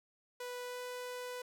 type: tone with pitch glide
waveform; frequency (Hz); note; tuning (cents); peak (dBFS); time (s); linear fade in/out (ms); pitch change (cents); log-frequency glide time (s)
sawtooth; 493.4 to 496.3; B4 to B4; -2 to +8; -37; 0.4-1.42; 5; +10; 0.65-0.79
effects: none